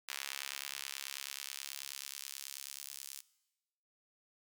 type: tone with high-pass filter sweep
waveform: sawtooth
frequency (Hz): 69.3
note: C#2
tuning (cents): 0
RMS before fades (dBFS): -45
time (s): 0.08-3.21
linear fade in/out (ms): 10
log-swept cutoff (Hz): 2200 to 6300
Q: 0.74
effects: noise-tail reverb RT60 1.0 s tail -20 dB re dry